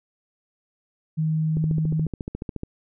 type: tone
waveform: sine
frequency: 157.4 Hz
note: D#3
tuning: 20 cents sharp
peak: -20 dBFS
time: 1.17-2.07 s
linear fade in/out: 20 ms
type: click train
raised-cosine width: 3 ms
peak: -17 dBFS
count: 16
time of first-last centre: 1.57-2.634 s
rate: 14.1 Hz
effects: none